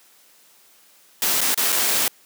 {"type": "noise with dropouts", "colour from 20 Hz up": "white", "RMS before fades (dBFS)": -20, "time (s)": [1.22, 2.08], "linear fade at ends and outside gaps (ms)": 1, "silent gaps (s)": [[1.407, 1.414], [1.544, 1.576], [1.722, 1.726]], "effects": ["white hiss -54 dBFS RMS until 2.25 s", "high-pass 200 Hz 12 dB/octave"]}